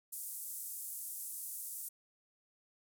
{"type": "band-pass noise", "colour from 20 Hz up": "pink", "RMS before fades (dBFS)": -44, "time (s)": [0.12, 1.89], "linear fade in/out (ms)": 10, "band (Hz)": [9000, 15000], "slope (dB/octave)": 24, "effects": []}